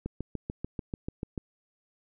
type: click train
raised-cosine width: 3 ms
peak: -20 dBFS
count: 10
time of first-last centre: 0.06-1.378 s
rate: 6.83 Hz
effects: none